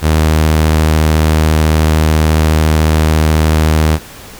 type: tone with vibrato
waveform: sawtooth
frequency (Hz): 78.2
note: D#2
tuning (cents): +9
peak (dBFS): -4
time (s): 0.01-3.99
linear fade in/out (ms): 50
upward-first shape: sine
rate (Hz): 14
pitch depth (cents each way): 13
effects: pink hiss -33 dBFS RMS until 4.39 s